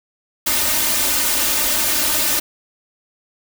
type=noise with comb filter; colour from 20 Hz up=white; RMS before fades=-18 dBFS; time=0.46-2.4 s; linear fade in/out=10 ms; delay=3.3 ms; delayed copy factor=+0.95; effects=none